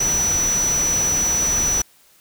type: tone in noise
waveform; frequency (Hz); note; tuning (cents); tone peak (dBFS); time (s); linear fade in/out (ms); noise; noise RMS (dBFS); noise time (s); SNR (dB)
sine; 5920; F#8; 0; -17; 0-1.82; 5; pink; -27; 0-1.82; +7
effects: white hiss -54 dBFS RMS until 2.2 s